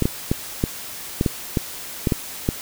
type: clicks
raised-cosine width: 3 ms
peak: -5 dBFS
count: 10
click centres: 0.023 / 0.055 / 0.315 / 0.639 / 1.211 / 1.262 / 1.572 / 2.072 / 2.122 / 2.489 s
effects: white hiss -34 dBFS RMS until 2.61 s